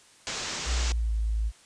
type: low-pass noise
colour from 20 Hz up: white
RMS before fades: -34 dBFS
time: 0.27-0.92 s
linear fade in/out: 0 ms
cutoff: 7300 Hz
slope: 48 dB/octave
type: tone with pitch glide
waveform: sine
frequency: 60.2 to 54.57 Hz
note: B1 to A1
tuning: -44 to -14 cents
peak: -24 dBFS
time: 0.65-1.52 s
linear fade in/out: 50 ms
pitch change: -170 cents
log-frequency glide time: 0.83-1.13 s
effects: white hiss -56 dBFS RMS until 1.65 s + resampled to 22050 Hz